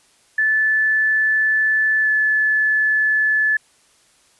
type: tone with pitch glide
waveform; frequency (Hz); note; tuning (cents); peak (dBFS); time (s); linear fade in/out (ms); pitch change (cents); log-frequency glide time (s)
sine; 1744 to 1730; A6 to A6; -16 to -30; -14; 0.38-3.57; 5; -14; 2.02-2.08
effects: white hiss -56 dBFS RMS until 4.39 s + resampled to 24000 Hz